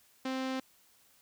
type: tone with low-pass filter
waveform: sawtooth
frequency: 261.9 Hz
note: C4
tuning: 2 cents sharp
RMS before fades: -35 dBFS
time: 0.25-0.6 s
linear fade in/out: 5 ms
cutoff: 4800 Hz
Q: 1
effects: white hiss -65 dBFS RMS until 1.21 s